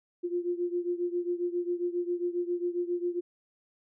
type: beating tone pair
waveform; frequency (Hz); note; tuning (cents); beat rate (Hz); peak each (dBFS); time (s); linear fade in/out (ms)
sine; 349.2 / 356.6; F4 / F4; 0 / +36; 7.4; -30 / -33; 0.23-3.21; 20
effects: none